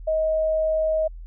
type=tone; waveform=sine; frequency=631 Hz; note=D#5; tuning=24 cents sharp; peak=-19 dBFS; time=0.07-1.08 s; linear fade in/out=10 ms; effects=added 41 Hz sine -35 dBFS peak until 1.26 s